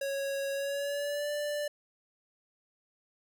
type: tone with pitch glide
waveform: square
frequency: 552 to 588.2 Hz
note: C#5 to D5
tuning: -7 to +3 cents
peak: -32 dBFS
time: 0.01-1.68 s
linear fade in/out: 5 ms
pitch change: +110 cents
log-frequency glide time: 0.52-1.31 s
effects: none